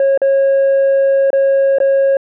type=tone with dropouts; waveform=sine; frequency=546 Hz; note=C#5; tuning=26 cents flat; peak=-6 dBFS; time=0-2.17 s; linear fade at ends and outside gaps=2 ms; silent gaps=0.176-0.217 / 1.304-1.33 / 1.785-1.802 s; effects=tanh soft clip ceiling -8 dBFS